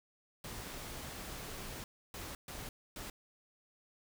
pink noise bursts at uneven times, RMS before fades -45 dBFS, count 4, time 0.44-1.84 / 2.14-2.35 / 2.48-2.69 / 2.96-3.1 s, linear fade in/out 2 ms, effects none

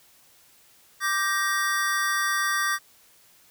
square chord, G minor, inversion second, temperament just, 1176 / 1568 / 1881.6 Hz, D6 / G6 / Bb6, +2 / 0 / +16 cents, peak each -28 dBFS, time 1-2.79 s, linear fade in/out 50 ms, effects white hiss -57 dBFS RMS until 3.5 s

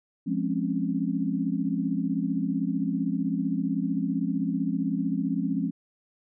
sine chord, Db major seventh, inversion first, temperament equal, 174.61 / 207.7 / 261.6 / 277.2 Hz, F3 / Ab3 / C4 / Db4, 0 / 0 / 0 / 0 cents, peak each -30 dBFS, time 0.26-5.71 s, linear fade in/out 20 ms, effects none

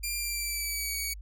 10% pulse tone with pitch glide, 2388 to 2254 Hz, D7 to C#7, +28 to +28 cents, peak -22 dBFS, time 0.03-1.14 s, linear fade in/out 10 ms, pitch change -100 cents, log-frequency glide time 0.17-0.95 s, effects added 50 Hz sine -40 dBFS peak until 1.21 s

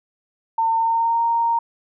sine tone with pitch glide, 905 to 927.8 Hz, A5 to A#5, +48 to -8 cents, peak -16 dBFS, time 0.58-1.59 s, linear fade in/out 5 ms, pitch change +44 cents, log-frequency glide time 0.74-1.21 s, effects none

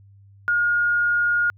sine tone, 1428 Hz, F6, 38 cents sharp, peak -17 dBFS, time 0.48-1.5 s, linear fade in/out 0 ms, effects added 99 Hz sine -47 dBFS peak until 1.57 s

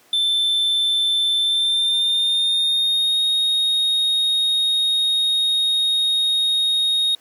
triangle tone with pitch glide, 3541 to 3732 Hz, A7 to A#7, +10 to +1 cents, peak -15 dBFS, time 0.13-7.15 s, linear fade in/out 2 ms, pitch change +91 cents, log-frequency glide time 1.39-3.21 s, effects pink hiss -53 dBFS RMS until 7.2 s + high-pass 300 Hz 12 dB/octave

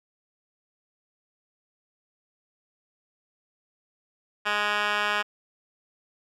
10% pulse tone with band-pass filter, 207.7 Hz, G#3, in tune, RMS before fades -26 dBFS, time 4.45-5.23 s, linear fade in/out 20 ms, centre 2000 Hz, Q 3.5, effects none

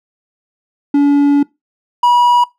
triangle tone pair in turn, 285.5 / 968.9 Hz, D4 / B5, -49 / -33 cents, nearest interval octave + major sixth, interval 2116 cents, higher second, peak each -5 dBFS, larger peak neither, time 0.94-1.43 / 2.03-2.44 s, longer first, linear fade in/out 5 ms, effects noise-tail reverb RT60 0.2 s tail -22 dB re dry

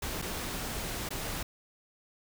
pink noise with dropouts, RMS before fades -36 dBFS, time 0.02-1.43 s, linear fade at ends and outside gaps 5 ms, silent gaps 0.218-0.222 / 1.09-1.105 s, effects none

